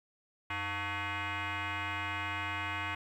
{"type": "tone with frequency modulation", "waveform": "sine", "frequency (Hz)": 493.9, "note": "B4", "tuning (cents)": 0, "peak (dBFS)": -32, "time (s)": [0.5, 2.95], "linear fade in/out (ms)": 5, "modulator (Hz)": 402, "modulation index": 5.7, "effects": ["tanh soft clip ceiling -30 dBFS", "11-bit"]}